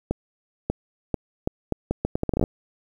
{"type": "accelerating click train", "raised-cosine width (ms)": 2, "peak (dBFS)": -9, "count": 16, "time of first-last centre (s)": [0.11, 2.438], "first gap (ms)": 590, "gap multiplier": 0.75, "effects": ["8-bit"]}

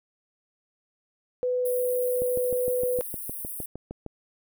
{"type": "tone", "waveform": "sine", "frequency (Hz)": 499.2, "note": "B4", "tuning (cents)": 19, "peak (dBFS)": -23, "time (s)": [1.43, 3.01], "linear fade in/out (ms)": 0}
{"type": "high-pass noise", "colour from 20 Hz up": "white", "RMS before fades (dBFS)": -36, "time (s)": [1.65, 3.66], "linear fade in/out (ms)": 5, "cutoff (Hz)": 9000, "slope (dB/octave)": 96}
{"type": "click train", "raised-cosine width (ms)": 2, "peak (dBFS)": -22, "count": 13, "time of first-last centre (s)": [2.22, 4.063], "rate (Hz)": 6.51}
{"effects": []}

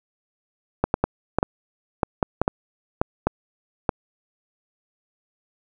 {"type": "clicks", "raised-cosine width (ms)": 1, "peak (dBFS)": -4, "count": 12, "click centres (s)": [0.84, 0.941, 1.04, 1.386, 1.429, 2.032, 2.228, 2.416, 2.479, 3.015, 3.27, 3.892], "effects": []}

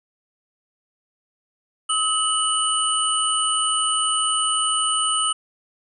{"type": "tone cluster", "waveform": "sine", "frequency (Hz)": [1274, 2959, 8940], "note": ["D#6", "F#7", "C#9"], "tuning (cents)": [41, -1, 14], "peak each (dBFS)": -23, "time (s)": [1.89, 5.33], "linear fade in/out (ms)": 10, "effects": []}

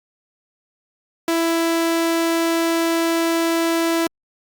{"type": "tone", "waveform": "sawtooth", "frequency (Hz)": 331.8, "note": "E4", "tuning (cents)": 11, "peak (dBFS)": -13, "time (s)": [1.28, 4.07], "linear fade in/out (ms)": 2, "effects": ["Opus 48 kbps"]}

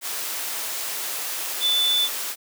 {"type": "tone in noise", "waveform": "sine", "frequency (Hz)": 3500, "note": "A7", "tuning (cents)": -10, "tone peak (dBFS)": -18, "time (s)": [1.6, 2.09], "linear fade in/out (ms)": 50, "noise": "white", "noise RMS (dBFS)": -29, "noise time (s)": [0.01, 2.36], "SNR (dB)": 8, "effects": ["high-pass 400 Hz 12 dB/octave"]}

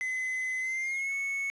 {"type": "tone with pitch glide", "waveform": "triangle", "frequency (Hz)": [2034, 2205], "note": ["C7", "C#7"], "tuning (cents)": [-50, -10], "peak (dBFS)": -28, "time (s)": [0.01, 1.5], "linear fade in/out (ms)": 0, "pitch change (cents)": 140, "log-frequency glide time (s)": [0.6, 1.13], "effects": ["resampled to 24000 Hz", "9-bit"]}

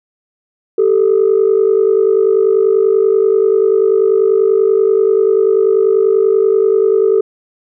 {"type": "tone pair together", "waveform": "sine", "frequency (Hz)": [390, 440.3], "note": ["G4", "A4"], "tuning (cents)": [-9, 1], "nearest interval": "major second", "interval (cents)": 210, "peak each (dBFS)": -10, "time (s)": [0.78, 7.21], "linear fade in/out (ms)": 5, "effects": ["tanh soft clip ceiling -3 dBFS"]}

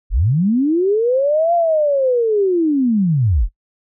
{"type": "linear two-way sweep", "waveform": "sine", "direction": "up then down", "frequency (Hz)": [31.91, 697, 31.91], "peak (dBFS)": -12, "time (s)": [0.1, 3.49], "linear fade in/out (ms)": 50, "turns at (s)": 1.54, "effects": ["noise-tail reverb RT60 0.1 s tail -20 dB re dry"]}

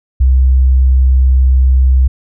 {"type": "tone", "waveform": "sine", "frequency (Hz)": 64.8, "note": "C2", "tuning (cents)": -16, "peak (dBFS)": -5, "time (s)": [0.2, 2.08], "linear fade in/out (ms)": 10, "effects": []}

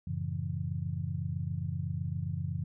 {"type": "chord", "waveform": "sine", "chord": "F# minor seventh", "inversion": "none", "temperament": "just", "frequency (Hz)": [92.5, 111, 138.75, 166.5], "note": ["F#2", "A2", "C#3", "E3"], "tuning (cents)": [0, 16, 2, 18], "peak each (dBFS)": [-36, -40, -36, -38], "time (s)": [0.07, 2.64], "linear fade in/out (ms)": 5, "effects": []}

